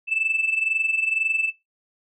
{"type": "tone with amplitude modulation", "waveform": "sine", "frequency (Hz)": 2637, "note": "E7", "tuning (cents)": 0, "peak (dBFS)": -16, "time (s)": [0.07, 1.52], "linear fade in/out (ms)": 50, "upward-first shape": "sine", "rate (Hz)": 22, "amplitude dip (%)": 80, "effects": ["noise-tail reverb RT60 0.2 s tail -18 dB re dry", "tanh soft clip ceiling -14 dBFS"]}